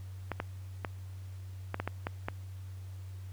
clicks, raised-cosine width 0.5 ms, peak -18 dBFS, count 8, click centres 0.317 / 0.401 / 0.848 / 1.744 / 1.8 / 1.876 / 2.069 / 2.285 s, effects added 94 Hz sine -41 dBFS peak until 3.32 s + pink hiss -61 dBFS RMS until 3.32 s

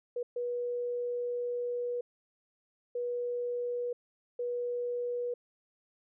sine tone bursts at uneven times, 485.4 Hz, B4, 30 cents flat, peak -31 dBFS, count 4, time 0.16-0.23 / 0.36-2.01 / 2.95-3.93 / 4.39-5.34 s, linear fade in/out 5 ms, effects none

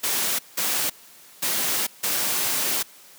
white noise bursts at uneven times, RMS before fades -24 dBFS, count 4, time 0.03-0.39 / 0.57-0.9 / 1.42-1.87 / 2.03-2.83 s, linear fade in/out 10 ms, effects white hiss -49 dBFS RMS until 3.18 s + high-pass 150 Hz 12 dB/octave

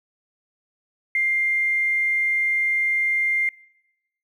triangle tone with tanh clipping, 2100 Hz, C7, 6 cents sharp, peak -18 dBFS, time 1.15-3.49 s, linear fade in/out 2 ms, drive 2 dB, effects noise-tail reverb RT60 1.0 s tail -24 dB re dry

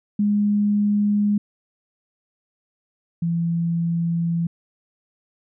sine tone pair in turn, 206.3 / 168.54 Hz, G#3 / E3, -11 / +39 cents, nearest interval minor third, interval 350 cents, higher first, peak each -16 / -19 dBFS, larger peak first, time 0.19-1.38 / 3.22-4.47 s, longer second, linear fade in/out 5 ms, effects none

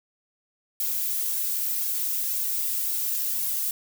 violet noise with flanger, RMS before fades -27 dBFS, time 0.8-3.71 s, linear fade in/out 2 ms, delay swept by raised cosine 1.8 to 2.9 ms, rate 1.9 Hz, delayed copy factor +0.85, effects none

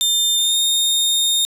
sawtooth tone with pitch glide, 3600 to 3674 Hz, A7 to A#7, +39 to -26 cents, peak -12 dBFS, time 0.01-1.45 s, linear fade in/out 0 ms, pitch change +35 cents, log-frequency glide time 0.35-0.57 s, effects resampled to 32000 Hz + 7-bit

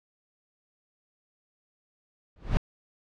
brown noise with exponential growth, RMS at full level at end -19 dBFS, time 2.36-2.57 s, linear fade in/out 0 ms, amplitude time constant 44 ms, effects low-pass 4000 Hz 12 dB/octave

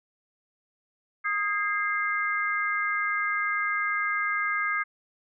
sine chord, Ab major, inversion second, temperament equal with one note detuned, 1244.5 / 1624.2 / 2093 Hz, Eb6 / Ab6 / C7, 0 / -39 / 0 cents, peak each -29 dBFS, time 1.24-4.84 s, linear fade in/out 20 ms, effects none

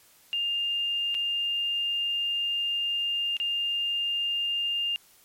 sine tone with dropouts, 2807 Hz, F7, 8 cents sharp, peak -25 dBFS, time 0.33-4.96 s, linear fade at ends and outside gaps 0 ms, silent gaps 1.144-1.149 / 3.368-3.4 s, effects white hiss -58 dBFS RMS until 5.24 s + MP3 64 kbps

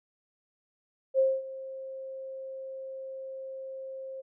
sine tone with ADSR envelope, 531 Hz, C5, 25 cents sharp, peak -19 dBFS, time 1.14-4.22 s, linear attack 49 ms, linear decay 230 ms, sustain -18 dB, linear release 21 ms, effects none

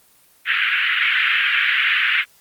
pink band-pass noise, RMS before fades -18 dBFS, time 0.45-2.25 s, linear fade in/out 50 ms, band 1500 to 3000 Hz, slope 48 dB/octave, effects white hiss -54 dBFS RMS until 2.4 s + Opus 24 kbps

